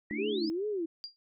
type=exponential sweep; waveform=sine; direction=up; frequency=1864.7 to 5274 Hz; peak=-38 dBFS; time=0.1-0.5 s; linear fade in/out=10 ms
type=chord; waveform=sine; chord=A suspended fourth; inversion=none; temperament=equal; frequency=220 / 293.7 / 329.6 Hz; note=A3 / D4 / E4; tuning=0 / 0 / 0 cents; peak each=-37 / -37 / -41 dBFS; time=0.11-0.5 s; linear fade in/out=0 ms
type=tone with vibrato; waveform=sine; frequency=368.6 Hz; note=F#4; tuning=7 cents flat; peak=-30 dBFS; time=0.18-0.86 s; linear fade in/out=10 ms; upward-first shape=sine; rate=2.5 Hz; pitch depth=250 cents each way
type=tone with exponential decay; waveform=sine; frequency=4778 Hz; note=D8; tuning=29 cents sharp; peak=-34 dBFS; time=1.04-1.16 s; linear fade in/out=0 ms; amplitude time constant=26 ms
effects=none